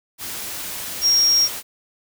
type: tone in noise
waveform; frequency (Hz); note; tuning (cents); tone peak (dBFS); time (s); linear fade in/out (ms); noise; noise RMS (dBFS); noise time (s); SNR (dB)
sine; 5590; F8; +1; -13; 1.01-1.49; 50; white; -30; 0.18-1.63; +14
effects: none